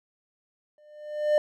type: tone with exponential growth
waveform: triangle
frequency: 600 Hz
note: D5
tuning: 37 cents sharp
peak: -14 dBFS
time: 0.78-1.38 s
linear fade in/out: 1 ms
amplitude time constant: 130 ms
effects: none